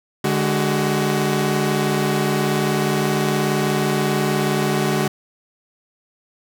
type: tone cluster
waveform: sawtooth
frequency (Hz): 146.9 / 207.3 / 375.7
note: D3 / G#3 / F#4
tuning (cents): +1 / -3 / +26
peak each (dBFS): -18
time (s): 0.24-5.08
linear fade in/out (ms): 5
effects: none